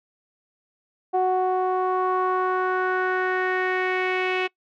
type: tone with low-pass filter sweep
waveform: sawtooth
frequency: 370 Hz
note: F#4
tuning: in tune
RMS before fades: -23 dBFS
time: 1.13-4.48 s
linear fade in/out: 20 ms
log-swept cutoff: 760 to 2600 Hz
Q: 3.6
effects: noise-tail reverb RT60 0.1 s tail -23 dB re dry